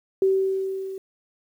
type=tone with level ramp; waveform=sine; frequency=384 Hz; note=G4; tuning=36 cents flat; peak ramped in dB=-15 to -31 dBFS; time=0.22-0.98 s; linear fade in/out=2 ms; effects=9-bit